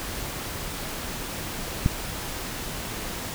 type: click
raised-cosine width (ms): 5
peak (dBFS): -7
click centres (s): 1.861
effects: pink hiss -33 dBFS RMS until 3.34 s